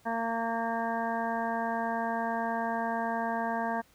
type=harmonic tone; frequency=229.2 Hz; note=A#3; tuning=29 cents flat; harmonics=1 / 2 / 3 / 4 / 5 / 7 / 8; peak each=-35 / -40 / -33 / -34 / -41 / -38 / -45 dBFS; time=0.05-3.82 s; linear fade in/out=20 ms; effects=pink hiss -63 dBFS RMS until 3.94 s